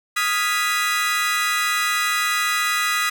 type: chord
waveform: 30% pulse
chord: F half-diminished seventh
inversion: third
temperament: equal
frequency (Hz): 1244.5 / 1396.9 / 1661.2 / 1975.5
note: Eb6 / F6 / Ab6 / Cb7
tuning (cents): 0 / 0 / 0 / 0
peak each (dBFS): -20 / -26 / -26 / -20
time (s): 0.16-3.1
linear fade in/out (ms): 10
effects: none